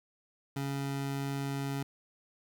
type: tone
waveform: 25% pulse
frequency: 138.59 Hz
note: C#3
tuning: in tune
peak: -29 dBFS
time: 0.56-1.83 s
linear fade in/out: 5 ms
effects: 11-bit